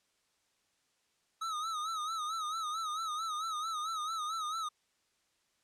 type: tone with vibrato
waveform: square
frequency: 1274 Hz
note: D#6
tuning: 41 cents sharp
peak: -35 dBFS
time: 1.41-4.69 s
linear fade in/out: 10 ms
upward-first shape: sine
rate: 4.5 Hz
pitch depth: 87 cents each way
effects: white hiss -75 dBFS RMS until 5.63 s + low-pass 8000 Hz 12 dB/octave